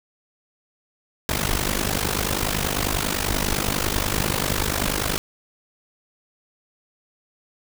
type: noise with amplitude modulation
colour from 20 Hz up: pink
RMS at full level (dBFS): -20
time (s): 1.29-5.18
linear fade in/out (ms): 0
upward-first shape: sine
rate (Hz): 50.2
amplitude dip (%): 85
effects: none